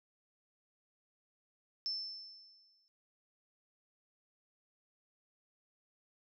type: tone with exponential decay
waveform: sine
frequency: 5300 Hz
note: E8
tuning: 9 cents sharp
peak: -33 dBFS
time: 1.86-2.88 s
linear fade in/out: 0 ms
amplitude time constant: 220 ms
effects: none